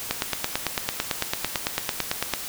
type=click train; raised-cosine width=0.2 ms; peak=-5 dBFS; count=21; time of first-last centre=0.11-2.337 s; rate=8.98 Hz; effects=white hiss -34 dBFS RMS until 2.48 s